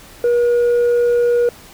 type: tone with tanh clipping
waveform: triangle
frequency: 479.6 Hz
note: A#4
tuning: 49 cents sharp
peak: -12 dBFS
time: 0.24-1.49 s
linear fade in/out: 2 ms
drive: 7 dB
effects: pink hiss -41 dBFS RMS until 1.73 s